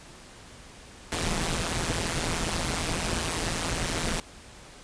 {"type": "noise with amplitude modulation", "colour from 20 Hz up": "pink", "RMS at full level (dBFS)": -25, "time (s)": [1.12, 4.2], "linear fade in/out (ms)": 2, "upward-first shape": "sine", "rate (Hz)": 167, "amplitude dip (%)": 85, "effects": ["pink hiss -48 dBFS RMS until 4.83 s", "resampled to 22050 Hz"]}